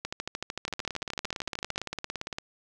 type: two click trains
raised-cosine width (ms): 0.2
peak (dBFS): -16 / -15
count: 31 / 24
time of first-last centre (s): 0.68-2.385 / 0.05-1.779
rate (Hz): 17.6 / 13.3
effects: none